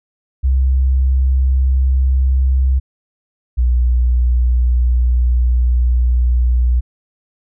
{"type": "tone pair in turn", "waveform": "sine", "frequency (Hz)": [65.41, 60.99], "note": ["C2", "B1"], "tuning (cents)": [0, -21], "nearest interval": "minor second", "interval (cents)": 121, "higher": "first", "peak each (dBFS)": -10, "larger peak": "neither", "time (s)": [[0.43, 2.8], [3.57, 6.81]], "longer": "second", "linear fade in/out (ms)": 20, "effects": []}